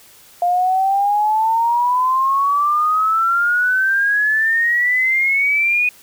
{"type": "exponential sweep", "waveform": "sine", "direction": "up", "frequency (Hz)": [698.5, 2489], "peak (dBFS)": -13, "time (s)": [0.42, 5.89], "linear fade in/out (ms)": 2, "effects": ["white hiss -46 dBFS RMS until 6.02 s"]}